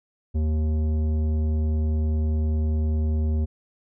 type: tone with tanh clipping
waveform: sine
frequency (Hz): 77.5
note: D#2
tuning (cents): -6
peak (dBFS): -22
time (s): 0.34-3.46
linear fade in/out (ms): 20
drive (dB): 12
effects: none